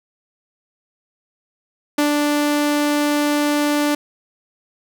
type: tone with ADSR envelope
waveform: sawtooth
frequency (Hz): 293.7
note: D4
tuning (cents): 0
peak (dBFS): -10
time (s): 1.98-3.95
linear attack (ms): 6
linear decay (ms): 110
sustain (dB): -2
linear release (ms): 5
effects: none